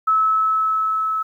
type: tone with level ramp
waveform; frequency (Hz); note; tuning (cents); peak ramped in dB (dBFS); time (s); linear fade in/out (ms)
sine; 1299; E6; -26; -13 to -19; 0.07-1.23; 10
effects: 9-bit